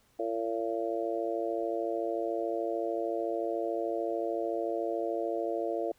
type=harmonic tone; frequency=113.6 Hz; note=A#2; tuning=44 cents flat; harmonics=3 / 4 / 5 / 6; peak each=-35 / -35 / -35 / -35 dBFS; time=0.19-5.92 s; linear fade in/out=5 ms; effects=pink hiss -67 dBFS RMS until 5.98 s